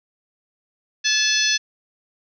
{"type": "harmonic tone with a mistuned harmonic", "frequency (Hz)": 862, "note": "A5", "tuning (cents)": -36, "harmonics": [2, 3, 4, 5, 6, 7], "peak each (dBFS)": [-24, -24, -24, -24, -24, -24], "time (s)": [1.04, 1.58], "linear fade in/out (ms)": 20, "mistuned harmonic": 3, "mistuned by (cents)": 26, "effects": []}